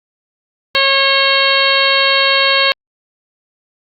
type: harmonic tone with a mistuned harmonic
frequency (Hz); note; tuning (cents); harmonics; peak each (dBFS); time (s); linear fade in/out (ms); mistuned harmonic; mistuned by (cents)
546; C#5; -26; 1 / 2 / 3 / 4 / 5 / 6 / 7 / 8; -18 / -18 / -18 / -18 / -18 / -18 / -18 / -18; 0.75-2.72; 0; 6; -53
effects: Opus 48 kbps